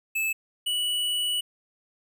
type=tone pair in turn; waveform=square; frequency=2615 / 2947 Hz; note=E7 / F#7; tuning=-15 / -8 cents; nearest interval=major second; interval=207 cents; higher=second; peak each=-25 dBFS; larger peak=neither; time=0.15-0.33 / 0.66-1.41 s; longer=second; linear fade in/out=10 ms; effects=none